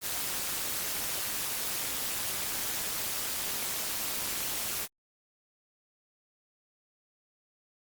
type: noise with amplitude modulation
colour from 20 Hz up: white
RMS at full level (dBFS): -30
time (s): 0.01-4.88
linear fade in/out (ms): 50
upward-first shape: sine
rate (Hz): 208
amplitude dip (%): 75
effects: Opus 48 kbps